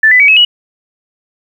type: tone with pitch steps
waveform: sine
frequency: 1760 / 1998.5 / 2269 / 2577 / 2926 Hz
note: A6 / B6 / C#7 / E7 / F#7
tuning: 0 / +20 / +40 / -40 / -20 cents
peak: -3 dBFS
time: 0.03-0.45 s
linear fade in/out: 5 ms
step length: 84 ms
effects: 7-bit